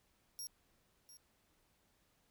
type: tone with echo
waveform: 20% pulse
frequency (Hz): 5600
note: F8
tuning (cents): +4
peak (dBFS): -38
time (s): 0.39-0.47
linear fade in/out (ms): 0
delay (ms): 700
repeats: 1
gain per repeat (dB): -13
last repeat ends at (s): 1.17
effects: pink hiss -75 dBFS RMS until 2.3 s